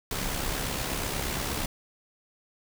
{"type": "noise with amplitude modulation", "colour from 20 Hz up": "pink", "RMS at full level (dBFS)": -29, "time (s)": [0.11, 1.66], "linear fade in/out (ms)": 2, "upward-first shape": "sine", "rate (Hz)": 68.4, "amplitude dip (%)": 45, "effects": []}